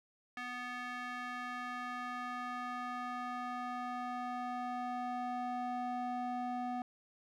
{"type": "tone with band-pass filter sweep", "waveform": "square", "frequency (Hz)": 246.9, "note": "B3", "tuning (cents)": 0, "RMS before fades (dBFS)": -40, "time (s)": [0.37, 6.82], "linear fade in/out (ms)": 2, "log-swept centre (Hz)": [1800, 630], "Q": 1.8, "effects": []}